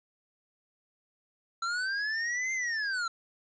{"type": "linear two-way sweep", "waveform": "square", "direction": "up then down", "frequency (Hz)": [1337, 2100, 1337], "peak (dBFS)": -30, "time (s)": [1.62, 3.08], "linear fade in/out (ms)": 5, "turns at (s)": 2.53, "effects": ["resampled to 16000 Hz", "10-bit"]}